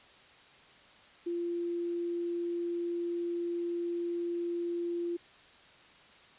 sine tone, 344.6 Hz, F4, 23 cents flat, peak -31 dBFS, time 1.26-5.17 s, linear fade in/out 10 ms, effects white hiss -57 dBFS RMS until 6.38 s + resampled to 8000 Hz

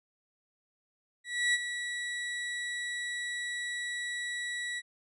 35% pulse tone with ADSR envelope, 1940 Hz, B6, 31 cents flat, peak -22 dBFS, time 1.24-4.82 s, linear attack 300 ms, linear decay 33 ms, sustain -10 dB, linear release 40 ms, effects resampled to 24000 Hz

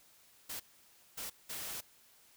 white noise bursts at uneven times, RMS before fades -42 dBFS, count 3, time 0.49-0.6 / 1.17-1.3 / 1.49-1.81 s, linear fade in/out 10 ms, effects white hiss -64 dBFS RMS until 2.36 s

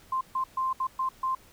sine tone bursts at uneven times, 1046.5 Hz, C6, in tune, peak -25 dBFS, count 6, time 0.12-0.21 / 0.35-0.44 / 0.57-0.73 / 0.8-0.87 / 0.99-1.09 / 1.23-1.35 s, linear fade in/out 5 ms, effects pink hiss -56 dBFS RMS until 1.52 s

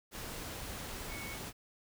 sine tone in noise, 2217 Hz, C#7, in tune, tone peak -45 dBFS, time 1.08-1.38 s, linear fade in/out 50 ms, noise pink, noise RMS -43 dBFS, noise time 0.11-1.53 s, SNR -5 dB, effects none

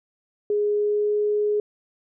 sine tone with pitch glide, 415.3 to 417.9 Hz, G#4 to G#4, 0 to +11 cents, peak -19 dBFS, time 0.5-1.6 s, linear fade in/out 2 ms, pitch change +11 cents, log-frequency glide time 0.73-1.14 s, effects none

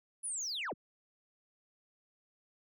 sine linear sweep, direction down, 10320 to 32.91 Hz, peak -34 dBFS, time 0.23-0.74 s, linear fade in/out 20 ms, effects tanh soft clip ceiling -33 dBFS

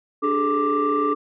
sine tone cluster, 293.1 / 398.3 / 429.4 / 1178 Hz, D4 / G4 / A4 / D6, -3 / +28 / -42 / +5 cents, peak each -23 / -29 / -22 / -20 dBFS, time 0.22-1.15 s, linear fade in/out 20 ms, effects tanh soft clip ceiling -13 dBFS

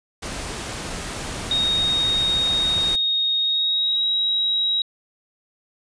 pink noise, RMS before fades -30 dBFS, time 0.22-2.96 s, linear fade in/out 10 ms
sine tone with pitch glide, 3729 to 3838 Hz, A#7 to A#7, 0 to +50 cents, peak -18 dBFS, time 1.51-4.82 s, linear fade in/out 2 ms, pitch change +50 cents, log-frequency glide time 3.4-4.06 s
effects resampled to 22050 Hz

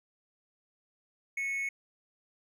triangle tone with amplitude modulation, 2200 Hz, C#7, 14 cents flat, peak -27 dBFS, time 1.37-1.69 s, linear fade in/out 5 ms, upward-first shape sine, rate 264 Hz, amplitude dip 45%, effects none

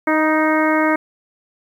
harmonic tone with a mistuned harmonic, 311.1 Hz, D#4, in tune, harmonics 1 / 2 / 3 / 4 / 5 / 6 / 7, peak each -17 / -20 / -22 / -23 / -24 / -25 / -25 dBFS, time 0.07-0.96 s, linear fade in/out 5 ms, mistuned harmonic 3, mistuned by +17 cents, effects 8-bit

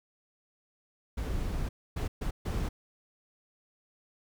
brown noise bursts at uneven times, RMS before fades -32 dBFS, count 4, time 1.17-1.69 / 1.96-2.08 / 2.21-2.31 / 2.45-2.69 s, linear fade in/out 10 ms, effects none

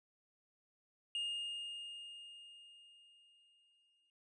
triangle tone with exponential decay, 2835 Hz, F7, 25 cents sharp, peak -34 dBFS, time 1.15-4.1 s, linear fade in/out 1 ms, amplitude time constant 640 ms, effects resampled to 22050 Hz

